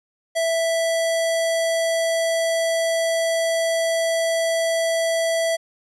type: tone with low-pass filter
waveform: square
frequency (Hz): 659.3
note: E5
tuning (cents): 0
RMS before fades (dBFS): -21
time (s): 0.35-5.57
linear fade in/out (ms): 20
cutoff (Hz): 10000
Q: 1.3
effects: none